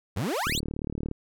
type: exponential sweep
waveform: 30% pulse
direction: up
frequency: 78.8 to 4699 Hz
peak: -24 dBFS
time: 0.16-0.6 s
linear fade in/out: 10 ms
type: click train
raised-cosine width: 3 ms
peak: -19 dBFS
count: 25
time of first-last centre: 0.47-1.113 s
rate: 37.3 Hz
effects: none